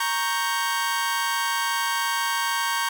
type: chord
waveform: sawtooth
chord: G diminished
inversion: first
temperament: equal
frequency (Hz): 932.3 / 1108.7 / 1568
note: Bb5 / Db6 / G6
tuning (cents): 0 / 0 / 0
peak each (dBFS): -23 / -24 / -24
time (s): 0-2.89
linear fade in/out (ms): 5
effects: none